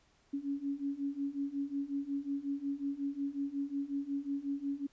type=beating tone pair; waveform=sine; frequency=277.2 / 282.7 Hz; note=C#4 / C#4; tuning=0 / +34 cents; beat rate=5.5 Hz; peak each=-38 / -36 dBFS; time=0.33-4.87 s; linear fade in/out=10 ms; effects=pink hiss -69 dBFS RMS until 4.92 s + resampled to 16000 Hz